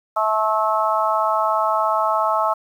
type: harmonic tone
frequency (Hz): 217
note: A3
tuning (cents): -24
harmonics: 3 / 4 / 5 / 6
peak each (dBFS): -22 / -22 / -22 / -22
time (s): 0.16-2.54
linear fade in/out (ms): 10
effects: 8-bit